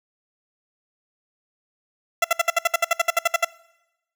15% pulse tone bursts, 675 Hz, E5, 41 cents sharp, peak -9 dBFS, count 15, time 2.22-3.448 s, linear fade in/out 5 ms, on 24 ms, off 62 ms, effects noise-tail reverb RT60 0.9 s tail -22 dB re dry

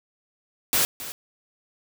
white noise with echo, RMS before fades -21 dBFS, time 0.73-0.85 s, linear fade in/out 0 ms, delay 270 ms, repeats 1, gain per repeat -14 dB, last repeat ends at 1.12 s, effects none

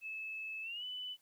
sine tone with pitch glide, 2606 to 2994 Hz, E7 to F#7, -20 to +20 cents, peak -40 dBFS, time 0.01-1.17 s, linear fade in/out 50 ms, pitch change +240 cents, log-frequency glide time 0.62-0.84 s, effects white hiss -73 dBFS RMS until 1.21 s

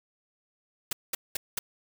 white noise bursts, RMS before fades -30 dBFS, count 4, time 0.91-1.59 s, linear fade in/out 5 ms, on 20 ms, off 200 ms, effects none

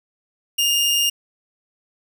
sawtooth tone, 2825 Hz, F7, 19 cents sharp, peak -13 dBFS, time 0.58-1.1 s, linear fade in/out 10 ms, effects none

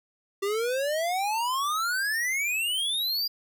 square exponential sweep, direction up, 388.1 to 4866 Hz, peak -26 dBFS, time 0.42-3.28 s, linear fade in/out 10 ms, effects none

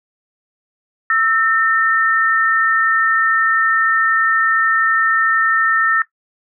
sine tone pair together, 1318.5 / 1812.8 Hz, E6 / A#6, 0 / -49 cents, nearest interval tritone, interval 551 cents, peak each -15 dBFS, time 1.1-6.02 s, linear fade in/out 2 ms, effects noise-tail reverb RT60 0.1 s tail -17 dB re dry

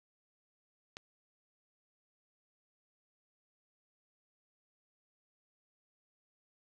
click, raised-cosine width 0.2 ms, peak -26 dBFS, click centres 0.969 s, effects none

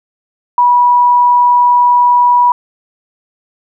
sine tone, 975 Hz, B5, 23 cents flat, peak -5 dBFS, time 0.58-2.52 s, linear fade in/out 2 ms, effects none

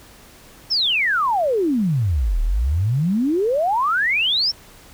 sine exponential two-way sweep, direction down then up, 5588 to 36.15 to 5588 Hz, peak -16 dBFS, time 0.7-4.52 s, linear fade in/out 20 ms, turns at 2.41 s, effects pink hiss -46 dBFS RMS until 4.93 s

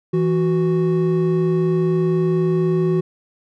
triangle tone pair together, 164.6 / 369.5 Hz, E3 / F#4, -2 / -2 cents, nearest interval octave + major second, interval 1400 cents, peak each -16 dBFS, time 0.13-3.01 s, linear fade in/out 10 ms, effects none

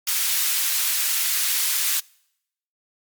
white high-pass noise, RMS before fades -22 dBFS, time 0.07-2 s, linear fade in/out 5 ms, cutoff 1700 Hz, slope 12 dB/octave, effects noise-tail reverb RT60 0.8 s tail -26 dB re dry + MP3 96 kbps

